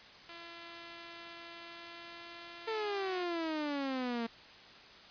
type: tone with pitch glide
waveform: 5% pulse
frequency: 339.1 to 342.2 Hz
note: E4 to F4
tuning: +49 to -35 cents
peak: -36 dBFS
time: 0.29-3.24 s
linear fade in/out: 2 ms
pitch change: +16 cents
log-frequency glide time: 1.59-2.57 s
type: exponential sweep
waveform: sawtooth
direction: down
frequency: 451.4 to 227.4 Hz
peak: -30 dBFS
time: 2.67-4.27 s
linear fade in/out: 10 ms
effects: white hiss -54 dBFS RMS until 5.1 s + resampled to 11025 Hz